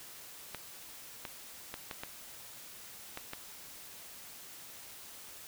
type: clicks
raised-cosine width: 0.3 ms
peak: -23 dBFS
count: 7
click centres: 0.547 / 1.252 / 1.741 / 1.912 / 2.035 / 3.174 / 3.334 s
effects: white hiss -50 dBFS RMS until 5.47 s